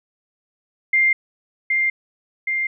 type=tone with echo; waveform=sine; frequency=2104 Hz; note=C7; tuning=9 cents sharp; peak=-13 dBFS; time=0.93-1.13 s; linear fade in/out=5 ms; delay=770 ms; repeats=2; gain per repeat=-3 dB; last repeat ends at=2.67 s; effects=none